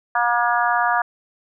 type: harmonic tone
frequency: 238.9 Hz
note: A#3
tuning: 43 cents sharp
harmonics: 3 / 4 / 5 / 6 / 7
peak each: -21 / -22 / -23 / -24 / -24 dBFS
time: 0.15-1.02 s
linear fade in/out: 5 ms
effects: none